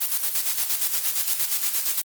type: noise with tremolo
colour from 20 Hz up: blue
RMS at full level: -22 dBFS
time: 0-2.02 s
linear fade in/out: 20 ms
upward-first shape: square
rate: 8.6 Hz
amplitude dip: 55%
effects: Opus 24 kbps

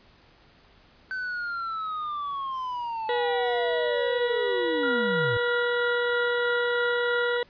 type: linear sweep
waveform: triangle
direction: down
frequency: 1533 to 103.83 Hz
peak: -27 dBFS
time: 1.11-5.37 s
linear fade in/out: 0 ms
type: harmonic tone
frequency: 483.5 Hz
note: B4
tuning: 37 cents flat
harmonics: 1 / 2 / 3 / 4 / 6 / 7 / 8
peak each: -25 / -35 / -38 / -33 / -42 / -40 / -40 dBFS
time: 3.09-7.43 s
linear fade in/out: 2 ms
type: tone with tremolo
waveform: sine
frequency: 1411 Hz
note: F6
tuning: 17 cents sharp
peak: -26 dBFS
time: 4.83-7.37 s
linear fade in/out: 5 ms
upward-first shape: sine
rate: 3.1 Hz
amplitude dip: 35%
effects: pink hiss -57 dBFS RMS until 7.49 s + resampled to 11025 Hz

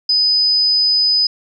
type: tone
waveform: sine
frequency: 5000 Hz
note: D#8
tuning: 8 cents sharp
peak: -11 dBFS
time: 0.09-1.27 s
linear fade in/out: 5 ms
effects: none

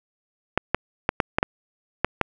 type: clicks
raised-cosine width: 0.5 ms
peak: -3 dBFS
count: 8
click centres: 0.576 / 0.746 / 1.091 / 1.202 / 1.385 / 1.429 / 2.046 / 2.213 s
effects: none

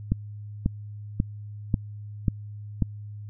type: click train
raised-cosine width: 5 ms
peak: -9 dBFS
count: 6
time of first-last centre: 0.12-2.823 s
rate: 1.85 Hz
effects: added 104 Hz sine -36 dBFS peak until 3.29 s

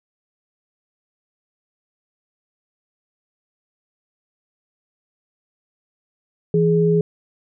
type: tone pair together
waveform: sine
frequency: 165.76 / 417.7 Hz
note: E3 / G#4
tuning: +10 / +10 cents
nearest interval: octave + major third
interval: 1600 cents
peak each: -16 dBFS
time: 6.54-7.01 s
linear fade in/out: 2 ms
effects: none

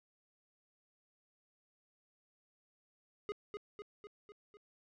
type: tone with echo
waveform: square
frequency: 415.3 Hz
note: G#4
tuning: in tune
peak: -37 dBFS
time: 3.29-3.32 s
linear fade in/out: 0 ms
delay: 250 ms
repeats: 5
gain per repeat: -4 dB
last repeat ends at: 4.57 s
effects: low-pass 3000 Hz 12 dB/octave

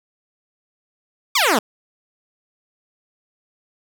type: exponential sweep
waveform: 10% pulse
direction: down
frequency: 1238 to 196 Hz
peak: -6 dBFS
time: 1.35-1.59 s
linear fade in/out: 5 ms
effects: none

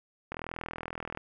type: click train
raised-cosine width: 0.5 ms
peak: -21 dBFS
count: 36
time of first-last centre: 0.32-1.174 s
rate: 41 Hz
effects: none

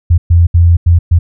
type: tone bursts at uneven times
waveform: sine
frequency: 85.4 Hz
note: F2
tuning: 38 cents flat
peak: -3 dBFS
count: 5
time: 0.1-0.18 / 0.3-0.47 / 0.54-0.77 / 0.86-0.99 / 1.11-1.19 s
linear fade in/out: 10 ms
effects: none

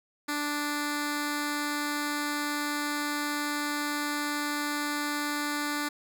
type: tone with notch filter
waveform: 10% pulse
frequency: 293.7 Hz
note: D4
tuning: in tune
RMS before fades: -31 dBFS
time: 0.28-5.89 s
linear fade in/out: 10 ms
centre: 660 Hz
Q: 1.1
effects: none

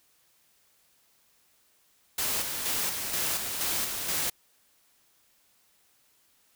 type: noise with tremolo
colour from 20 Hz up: white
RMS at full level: -29 dBFS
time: 2.18-4.3 s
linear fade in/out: 5 ms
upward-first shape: square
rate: 2.1 Hz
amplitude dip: 40%
effects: white hiss -66 dBFS RMS until 6.55 s

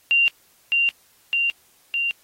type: tone with echo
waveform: sine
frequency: 2773 Hz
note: F7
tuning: 13 cents flat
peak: -14 dBFS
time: 0.11-0.28 s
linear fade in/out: 0 ms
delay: 610 ms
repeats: 3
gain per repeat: -2 dB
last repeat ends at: 2.11 s
effects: white hiss -58 dBFS RMS until 2.23 s + AAC 48 kbps

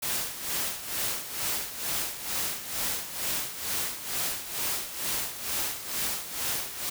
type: noise with tremolo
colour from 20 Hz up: white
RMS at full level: -29 dBFS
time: 0.02-6.9 s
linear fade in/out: 10 ms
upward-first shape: sine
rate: 2.2 Hz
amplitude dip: 70%
effects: none

